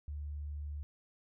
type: tone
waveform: sine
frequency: 73.42 Hz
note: D2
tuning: in tune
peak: -38 dBFS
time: 0.08-0.83 s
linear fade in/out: 0 ms
effects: none